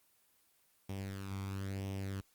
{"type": "tone with flanger", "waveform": "sawtooth", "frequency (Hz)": 97.4, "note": "G2", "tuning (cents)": -11, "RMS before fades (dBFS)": -40, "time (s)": [0.89, 2.21], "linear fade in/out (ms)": 5, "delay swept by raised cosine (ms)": [0.34, 0.88], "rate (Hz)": 1, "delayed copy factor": 0.65, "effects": ["white hiss -71 dBFS RMS until 2.34 s", "Opus 24 kbps"]}